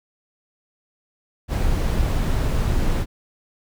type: noise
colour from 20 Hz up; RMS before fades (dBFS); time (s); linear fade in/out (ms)
brown; -20; 1.48-3.06; 50
effects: none